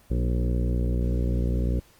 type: harmonic tone with a mistuned harmonic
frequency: 60.4 Hz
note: B1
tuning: 38 cents flat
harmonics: 1 / 2 / 3 / 4 / 5 / 6 / 7 / 8 / 9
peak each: -23 / -29 / -33 / -35 / -37 / -39 / -40 / -41 / -42 dBFS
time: 0.1-1.8 s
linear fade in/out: 10 ms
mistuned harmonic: 4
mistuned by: -32 cents
effects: pink hiss -57 dBFS RMS until 1.99 s + Opus 24 kbps